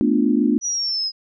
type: chord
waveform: sine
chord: B half-diminished seventh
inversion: third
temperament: equal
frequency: 220 / 246.9 / 293.7 / 349.2 Hz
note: A3 / B3 / D4 / F4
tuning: 0 / 0 / 0 / 0 cents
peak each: -20 / -19 / -19 / -25 dBFS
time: 0.01-0.58 s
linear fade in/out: 0 ms
type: exponential sweep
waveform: sine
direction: down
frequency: 5900 to 5030 Hz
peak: -20 dBFS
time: 0.61-1.12 s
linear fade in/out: 50 ms
effects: none